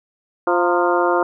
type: harmonic tone with a mistuned harmonic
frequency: 174.9 Hz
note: F3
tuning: 3 cents sharp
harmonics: 2 / 3 / 4 / 5 / 6 / 7 / 8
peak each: -19 / -21 / -22 / -23 / -24 / -24 / -25 dBFS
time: 0.47-1.23 s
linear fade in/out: 2 ms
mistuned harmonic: 5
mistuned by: +80 cents
effects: none